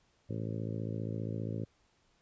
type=harmonic tone; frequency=55 Hz; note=A1; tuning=in tune; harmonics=2 / 3 / 4 / 5 / 6 / 7 / 8 / 9 / 10; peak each=-37 / -41 / -43 / -45 / -47 / -48 / -49 / -50 / -51 dBFS; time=0.29-1.65 s; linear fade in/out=10 ms; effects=pink hiss -71 dBFS RMS until 2.21 s + resampled to 16000 Hz